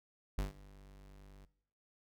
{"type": "tone with ADSR envelope", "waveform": "45% pulse", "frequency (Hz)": 49.11, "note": "G1", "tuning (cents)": 4, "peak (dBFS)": -31, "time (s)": [0.38, 1.45], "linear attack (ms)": 4, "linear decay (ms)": 140, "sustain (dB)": -22, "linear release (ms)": 4, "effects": ["noise-tail reverb RT60 0.6 s tail -18 dB re dry"]}